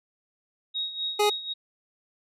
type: tone with tremolo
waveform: sine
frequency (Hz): 3773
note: A#7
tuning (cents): +20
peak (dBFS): -26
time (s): 0.74-1.54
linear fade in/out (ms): 20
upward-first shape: sine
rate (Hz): 4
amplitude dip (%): 70
type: tone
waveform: 25% pulse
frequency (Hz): 416.2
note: G#4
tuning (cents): +4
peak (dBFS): -16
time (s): 1.19-1.3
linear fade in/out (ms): 10
effects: resampled to 32000 Hz